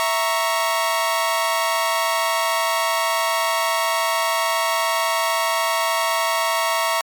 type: chord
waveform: sawtooth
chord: A# diminished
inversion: second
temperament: equal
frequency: 659.3 / 932.3 / 1108.7 Hz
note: E5 / A#5 / C#6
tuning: 0 / 0 / 0 cents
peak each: -19 dBFS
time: 0-7.01 s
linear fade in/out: 0 ms
effects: MP3 96 kbps